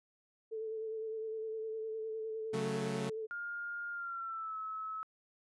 sine tone with vibrato, 440.8 Hz, A4, 3 cents sharp, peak -37 dBFS, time 0.51-3.27 s, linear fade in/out 20 ms, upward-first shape sine, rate 9.8 Hz, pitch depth 25 cents each way
sawtooth chord, F# minor, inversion second, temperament equal, 138.59 / 185 / 220 Hz, C#3 / F#3 / A3, 0 / 0 / 0 cents, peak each -36 dBFS, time 2.53-3.1 s, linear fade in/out 10 ms
sine tone with pitch glide, 1412 to 1294.8 Hz, F6 to E6, +19 to -31 cents, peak -38 dBFS, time 3.31-5.03 s, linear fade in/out 0 ms, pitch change -150 cents, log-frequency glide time 3.91-4.57 s
effects resampled to 24000 Hz

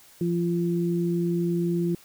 sine tone pair together, 172 / 344.3 Hz, F3 / F4, -26 / -25 cents, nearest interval octave, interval 1201 cents, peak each -24 / -26 dBFS, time 0.21-1.95 s, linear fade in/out 2 ms, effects white hiss -53 dBFS RMS until 2.04 s

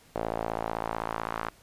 sawtooth tone with band-pass filter sweep, 55.8 Hz, A1, 25 cents sharp, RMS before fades -33 dBFS, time 0.15-1.5 s, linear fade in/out 10 ms, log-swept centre 630 to 1200 Hz, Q 1.9, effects pink hiss -58 dBFS RMS until 1.62 s + resampled to 32000 Hz

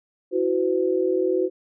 sine chord, E suspended second, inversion none, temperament equal with one note detuned, 329.6 / 370 / 506 Hz, E4 / F#4 / B4, 0 / 0 / +42 cents, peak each -26 / -21 / -25 dBFS, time 0.31-1.5 s, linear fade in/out 50 ms, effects none

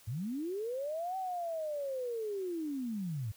sine linear two-way sweep, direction up then down, 97.4 to 768 to 97.4 Hz, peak -34 dBFS, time 0.07-3.32 s, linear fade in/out 10 ms, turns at 1.17 s, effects white hiss -60 dBFS RMS until 3.36 s

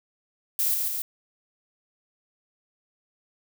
violet noise with echo, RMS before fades -24 dBFS, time 0.59-0.74 s, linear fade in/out 2 ms, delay 140 ms, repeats 2, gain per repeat -3 dB, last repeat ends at 1.02 s, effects none

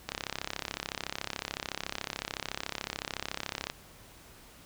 click train, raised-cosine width 0.2 ms, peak -15 dBFS, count 123, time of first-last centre 0.09-3.699 s, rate 33.8 Hz, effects pink hiss -54 dBFS RMS until 4.65 s

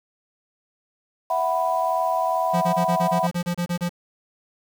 sine chord, E suspended second, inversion none, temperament just, 659.3 / 741.7 / 988.9 Hz, E5 / F#5 / B5, 0 / +4 / +2 cents, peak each -24 dBFS, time 1.3-3.27 s, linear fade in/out 5 ms
square tone bursts, 174.61 Hz, F3, in tune, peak -22 dBFS, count 12, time 2.53-3.895 s, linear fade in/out 20 ms, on 89 ms, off 27 ms
effects 7-bit

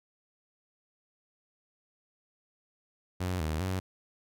sawtooth tone with pitch steps, 91.2 / 78.1 / 93.5 Hz, F#2 / D#2 / F#2, -24 / +7 / +19 cents, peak -26 dBFS, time 3.2-3.8 s, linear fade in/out 10 ms, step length 200 ms, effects none

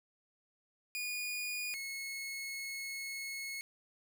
sawtooth tone pair in turn, 2450 / 2183 Hz, D#7 / C#7, -27 / -27 cents, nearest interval major second, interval 200 cents, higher first, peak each -33 / -36 dBFS, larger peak first, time 0.95-1.74 / 1.74-3.61 s, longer second, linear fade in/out 0 ms, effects none

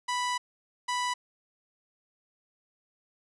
sawtooth tone pair in turn, 987.8 / 987.8 Hz, B5 / B5, 0 / 0 cents, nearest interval unison, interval 0 cents, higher neither, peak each -24 dBFS, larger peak neither, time 0.08-0.38 / 0.88-1.14 s, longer first, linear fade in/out 10 ms, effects resampled to 22050 Hz

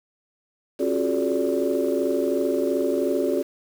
sine tone cluster, 271.2 / 352.5 / 375.3 / 428.3 / 578 Hz, C#4 / F4 / F#4 / A4 / D5, -38 / +16 / +25 / -47 / -28 cents, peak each -26 dBFS, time 0.79-3.43 s, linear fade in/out 20 ms, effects tanh soft clip ceiling -12 dBFS + 7-bit

